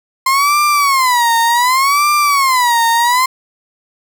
35% pulse tone with vibrato, 1046 Hz, C6, 1 cent flat, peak -8 dBFS, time 0.26-3.26 s, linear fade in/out 5 ms, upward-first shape sine, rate 0.67 Hz, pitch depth 220 cents each way, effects none

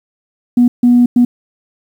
sine tone bursts at uneven times, 243.3 Hz, B3, 26 cents flat, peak -4 dBFS, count 3, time 0.57-0.68 / 0.83-1.06 / 1.16-1.25 s, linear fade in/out 5 ms, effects tanh soft clip ceiling -1 dBFS + 7-bit

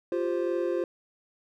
triangle chord, F suspended second, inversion none, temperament equal, 349.2 / 392 / 523.3 Hz, F4 / G4 / C5, 0 / 0 / 0 cents, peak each -26 / -31 / -29 dBFS, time 0.12-0.84 s, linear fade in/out 2 ms, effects none

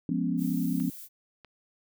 sine chord, C# dominant seventh, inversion first, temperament equal, 174.61 / 207.7 / 246.9 / 277.2 Hz, E#3 / G#3 / B3 / C#4, 0 / 0 / 0 / 0 cents, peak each -30 / -34 / -30 / -31 dBFS, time 0.09-0.9 s, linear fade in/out 2 ms
violet noise, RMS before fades -44 dBFS, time 0.37-1.09 s, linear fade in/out 50 ms
clicks, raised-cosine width 0.3 ms, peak -33 dBFS, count 2, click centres 0.801 / 1.447 s
effects none

